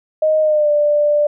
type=tone with pitch glide; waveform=sine; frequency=622.3 to 590.8 Hz; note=D#5 to D5; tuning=0 to +10 cents; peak=-11 dBFS; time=0.22-1.27 s; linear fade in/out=5 ms; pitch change=-90 cents; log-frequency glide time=0.41-0.7 s; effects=none